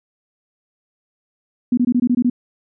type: tone bursts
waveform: sine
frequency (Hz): 245.4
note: B3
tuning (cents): -11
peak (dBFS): -12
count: 8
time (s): 1.72-2.299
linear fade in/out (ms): 5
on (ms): 54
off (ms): 21
effects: none